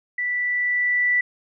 sine tone with level ramp, 1969 Hz, B6, 6 cents flat, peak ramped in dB -22 to -16 dBFS, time 0.18-1.21 s, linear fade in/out 5 ms, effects none

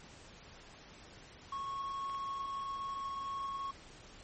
triangle tone, 1099 Hz, C#6, 15 cents flat, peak -35 dBFS, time 1.52-3.71 s, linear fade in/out 5 ms
clicks, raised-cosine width 0.3 ms, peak -34 / -35 dBFS, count 2, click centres 2.097 / 2.148 s
effects pink hiss -55 dBFS RMS until 4.23 s + MP3 32 kbps

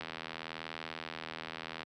click train, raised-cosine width 0.3 ms, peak -23 dBFS, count 148, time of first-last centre 0.01-1.832 s, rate 80.7 Hz, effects high-pass 150 Hz 12 dB/octave

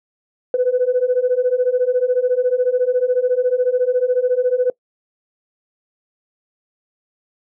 sine beating tone pair, 492.2 / 506.2 Hz, B4 / B4, -6 / +43 cents, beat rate 14 Hz, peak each -17 / -16 dBFS, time 0.54-4.7 s, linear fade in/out 2 ms, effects noise-tail reverb RT60 0.1 s tail -23 dB re dry + tanh soft clip ceiling -8 dBFS

